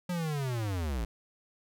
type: linear sweep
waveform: square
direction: down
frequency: 181.4 to 52.2 Hz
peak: -31 dBFS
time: 0.09-1.05 s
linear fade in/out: 5 ms
effects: none